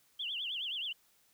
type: tone with vibrato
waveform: sine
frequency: 3098 Hz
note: G7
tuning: 21 cents flat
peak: -35 dBFS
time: 0.19-0.93 s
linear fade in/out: 10 ms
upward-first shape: triangle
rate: 9.5 Hz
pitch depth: 240 cents each way
effects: white hiss -69 dBFS RMS until 1.33 s